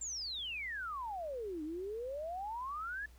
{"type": "exponential two-way sweep", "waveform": "sine", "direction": "down then up", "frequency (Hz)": [7480, 297.7, 1744], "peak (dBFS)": -38, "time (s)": [0.01, 3.06], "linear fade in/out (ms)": 5, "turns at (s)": 1.63, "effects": ["added 60 Hz sine -56 dBFS peak until 3.18 s", "pink hiss -66 dBFS RMS until 3.18 s"]}